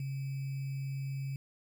sine tone with sample-and-hold, 136.1 Hz, C#3, 31 cents flat, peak -34 dBFS, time 0-1.36 s, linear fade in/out 2 ms, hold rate 2450 Hz, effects none

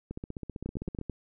two click trains, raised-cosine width 3 ms, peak -21 / -24 dBFS, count 5 / 15, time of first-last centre 0.66-1.097 / 0.11-1.013 s, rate 9.15 / 15.5 Hz, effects none

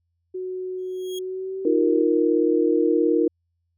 sine tone with pitch glide, 370 to 385.5 Hz, F#4 to G4, 0 to -29 cents, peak -27 dBFS, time 0.34-2.04 s, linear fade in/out 10 ms, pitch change +71 cents, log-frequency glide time 1.19-1.66 s
sawtooth tone with exponential growth, 3287 Hz, G#7, 19 cents flat, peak -29 dBFS, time 0.78-1.19 s, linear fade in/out 5 ms, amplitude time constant 87 ms
sine chord, Eb suspended second, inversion none, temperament just, 311.1 / 350 / 466.7 Hz, Eb4 / F4 / Bb4, 0 / +4 / +2 cents, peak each -21 dBFS, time 1.65-3.28 s, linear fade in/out 5 ms
effects added 85 Hz sine -70 dBFS peak until 3.77 s

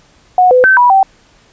sine tone with pitch steps, 731 / 504 / 1540 / 977 / 774 Hz, F#5 / B4 / G6 / B5 / G5, -21 / +35 / -31 / -19 / -22 cents, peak -4 dBFS, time 0.38-1.03 s, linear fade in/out 2 ms, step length 130 ms, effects pink hiss -48 dBFS RMS until 1.52 s + resampled to 16000 Hz

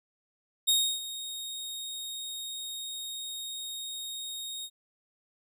sawtooth tone with ADSR envelope, 3729 Hz, A#7, in tune, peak -18 dBFS, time 0.67-4.7 s, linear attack 17 ms, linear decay 310 ms, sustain -15 dB, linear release 58 ms, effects none

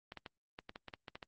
clicks, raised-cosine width 0.3 ms, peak -29 dBFS, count 11, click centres 0.121 / 0.173 / 0.262 / 0.589 / 0.694 / 0.759 / 0.883 / 0.938 / 1.082 / 1.155 / 1.228 s, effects Opus 24 kbps

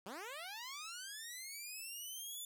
10% pulse linear sweep, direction up, 174.61 to 3520 Hz, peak -37 dBFS, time 0.06-2.45 s, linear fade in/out 2 ms, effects none

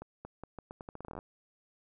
accelerating click train, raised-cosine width 1 ms, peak -29 dBFS, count 17, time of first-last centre 0.02-1.189 s, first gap 230 ms, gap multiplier 0.81, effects none

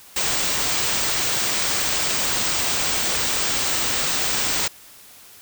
white band-stop noise, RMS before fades -22 dBFS, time 0.16-4.68 s, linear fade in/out 5 ms, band 8800 to 16000 Hz, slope 96 dB/octave, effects white hiss -46 dBFS RMS until 5.41 s

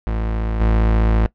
40% pulse tone with level steps, 55 Hz, A1, in tune, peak -18 / -12 dBFS, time 0.07-1.26 s, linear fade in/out 0 ms, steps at 0.6 s, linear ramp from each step 10 ms, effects noise-tail reverb RT60 0.1 s tail -19 dB re dry + low-pass 2000 Hz 12 dB/octave

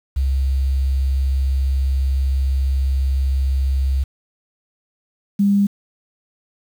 sine tone pair in turn, 67 / 200.8 Hz, C2 / G3, +42 / +42 cents, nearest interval octave + perfect fifth, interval 1900 cents, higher second, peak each -15 / -12 dBFS, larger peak second, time 0.16-4.04 / 5.39-5.67 s, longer first, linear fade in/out 10 ms, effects 7-bit

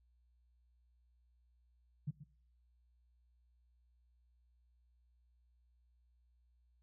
sine tone with echo, 146.83 Hz, D3, in tune, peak -35 dBFS, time 2.07-2.11 s, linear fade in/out 10 ms, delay 130 ms, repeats 1, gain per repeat -13 dB, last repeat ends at 2.24 s, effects noise-tail reverb RT60 0.6 s tail -22 dB re dry + added 60 Hz sine -69 dBFS peak until 6.82 s

